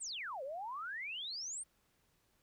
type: exponential two-way sweep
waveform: sine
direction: down then up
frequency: 9150 to 511 to 9150 Hz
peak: -40 dBFS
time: 0-1.64 s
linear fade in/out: 20 ms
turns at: 0.43 s
effects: pink hiss -75 dBFS RMS until 2.42 s